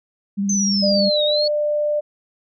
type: tone with vibrato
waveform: sine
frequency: 199.5 Hz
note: G3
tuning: 31 cents sharp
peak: -18 dBFS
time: 0.37-1.1 s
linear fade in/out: 20 ms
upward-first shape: sine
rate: 17 Hz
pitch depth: 29 cents each way
type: linear two-way sweep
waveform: sine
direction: down then up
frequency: 6270 to 3680 to 4432 Hz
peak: -19 dBFS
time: 0.49-1.48 s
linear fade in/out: 5 ms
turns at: 1.24 s
type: tone with pitch glide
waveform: sine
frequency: 599 to 595.2 Hz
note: D5 to D5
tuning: +34 to +23 cents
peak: -17 dBFS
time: 0.82-2.01 s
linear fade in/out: 20 ms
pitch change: -11 cents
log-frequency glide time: 1-1.65 s
effects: none